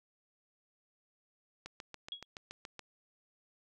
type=click train; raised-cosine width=0.2 ms; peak=-27 dBFS; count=9; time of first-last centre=1.66-2.793 s; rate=7.06 Hz
type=tone with exponential decay; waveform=sine; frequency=3322 Hz; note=G#7; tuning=in tune; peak=-35 dBFS; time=2.12-2.25 s; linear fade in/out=1 ms; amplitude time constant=27 ms
effects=none